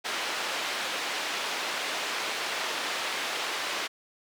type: band-pass noise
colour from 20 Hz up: white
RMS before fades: -32 dBFS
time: 0.04-3.88 s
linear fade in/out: 20 ms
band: 400 to 3400 Hz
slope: 12 dB/octave
effects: none